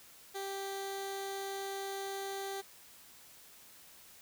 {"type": "tone with notch filter", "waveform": "15% pulse", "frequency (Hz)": 392, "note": "G4", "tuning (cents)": 0, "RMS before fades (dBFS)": -40, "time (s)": [0.34, 2.62], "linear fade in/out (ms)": 20, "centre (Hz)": 1300, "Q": 1.8, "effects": ["white hiss -57 dBFS RMS until 4.21 s"]}